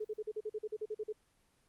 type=tone bursts; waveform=sine; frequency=428.3 Hz; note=A4; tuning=47 cents flat; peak=-35 dBFS; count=13; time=0-1.127 s; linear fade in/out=10 ms; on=47 ms; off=43 ms; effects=pink hiss -72 dBFS RMS until 1.68 s + Opus 24 kbps